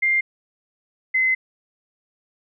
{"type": "tone pair in turn", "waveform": "sine", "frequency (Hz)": [2100, 2050], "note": ["C7", "C7"], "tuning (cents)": [6, -36], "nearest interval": "unison", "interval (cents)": 42, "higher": "first", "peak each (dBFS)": [-16, -16], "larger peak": "neither", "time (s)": [[0.02, 0.21], [1.14, 1.35]], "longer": "second", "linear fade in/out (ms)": 10, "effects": []}